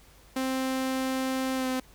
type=tone with pitch glide; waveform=sawtooth; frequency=262.1 to 258 Hz; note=C4 to C4; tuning=+3 to -24 cents; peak=-23 dBFS; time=0.36-1.8 s; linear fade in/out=5 ms; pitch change=-27 cents; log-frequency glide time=1.55-1.67 s; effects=added 50 Hz sine -56 dBFS peak until 1.94 s + pink hiss -57 dBFS RMS until 1.94 s